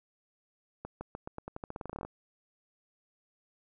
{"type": "accelerating click train", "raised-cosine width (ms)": 1, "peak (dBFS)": -25, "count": 19, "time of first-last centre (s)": [0.85, 2.05], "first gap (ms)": 160, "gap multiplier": 0.88, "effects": []}